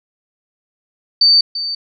sine tone with echo, 4582 Hz, D8, 44 cents flat, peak -7 dBFS, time 1.21-1.41 s, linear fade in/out 5 ms, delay 340 ms, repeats 1, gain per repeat -12 dB, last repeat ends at 1.75 s, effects none

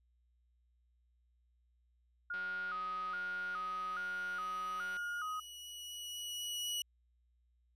sine tone with vibrato, 1337 Hz, E6, 24 cents sharp, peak -37 dBFS, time 2.3-5.4 s, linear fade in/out 5 ms, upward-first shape square, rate 1.2 Hz, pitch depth 110 cents each way
click train, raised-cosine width 0.3 ms, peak -37 dBFS, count 495, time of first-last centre 2.34-4.968 s, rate 188 Hz
sawtooth tone with exponential growth, 2926 Hz, F#7, 20 cents flat, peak -32 dBFS, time 2.81-6.82 s, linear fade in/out 2 ms, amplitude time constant 870 ms
effects added 60 Hz sine -70 dBFS peak until 7.75 s + resampled to 32000 Hz

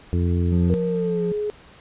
harmonic tone, 87.31 Hz, F2, in tune, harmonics 1 / 2 / 3 / 4 / 5, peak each -19 / -25 / -29 / -31 / -33 dBFS, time 0.13-0.74 s, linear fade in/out 0 ms
triangle tone, 175.7 Hz, F3, 11 cents sharp, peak -22 dBFS, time 0.52-1.32 s, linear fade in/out 2 ms
sine tone with pitch glide, 470.4 to 419.1 Hz, A#4 to G#4, +16 to +16 cents, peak -22 dBFS, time 0.7-1.5 s, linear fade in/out 0 ms, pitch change -200 cents, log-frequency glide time 0.86-1.25 s
effects pink hiss -48 dBFS RMS until 1.8 s + resampled to 8000 Hz

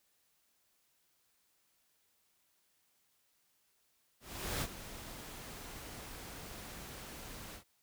pink noise with ADSR envelope, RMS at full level -36 dBFS, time 4.2-7.64 s, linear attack 420 ms, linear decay 48 ms, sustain -12 dB, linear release 99 ms, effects white hiss -75 dBFS RMS until 7.82 s

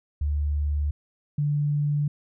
sine tone pair in turn, 73.42 / 146.49 Hz, D2 / D3, 0 / -4 cents, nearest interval octave, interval 1196 cents, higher second, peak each -22 / -21 dBFS, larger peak second, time 0.21-0.91 / 1.38-2.08 s, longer neither, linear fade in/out 5 ms, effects none

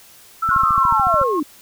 sine tone with pitch glide, 1329 to 1347.6 Hz, E6 to E6, +14 to +38 cents, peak -16 dBFS, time 0.42-1.24 s, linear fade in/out 10 ms, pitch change +24 cents, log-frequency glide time 0.57-1.04 s
sine linear sweep, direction down, 1480 to 273.9 Hz, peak -18 dBFS, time 0.49-1.43 s, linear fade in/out 5 ms
click train, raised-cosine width 5 ms, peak -17 dBFS, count 11, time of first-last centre 0.49-1.215 s, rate 13.8 Hz
sine tone with tremolo, 1079 Hz, C#6, 47 cents flat, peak -17 dBFS, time 0.51-1.4 s, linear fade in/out 5 ms, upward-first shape sine, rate 3.3 Hz, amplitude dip 35%
effects white hiss -46 dBFS RMS until 1.61 s

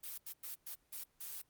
blue noise bursts at uneven times, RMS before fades -45 dBFS, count 6, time 0.03-0.18 / 0.26-0.33 / 0.43-0.55 / 0.66-0.75 / 0.92-1.04 / 1.2-1.42 s, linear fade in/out 10 ms, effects pink hiss -75 dBFS RMS until 1.49 s + Opus 24 kbps

